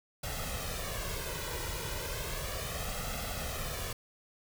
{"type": "noise with flanger", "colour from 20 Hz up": "pink", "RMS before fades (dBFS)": -37, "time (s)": [0.23, 3.93], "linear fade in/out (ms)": 5, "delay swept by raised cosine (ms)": [1.5, 2.06], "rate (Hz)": 0.34, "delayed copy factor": 0.7, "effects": []}